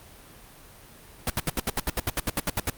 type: noise bursts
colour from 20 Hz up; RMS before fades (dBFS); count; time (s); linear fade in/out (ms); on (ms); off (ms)
pink; -25; 15; 1.27-2.699; 2; 29; 71
effects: pink hiss -49 dBFS RMS until 2.77 s + Opus 32 kbps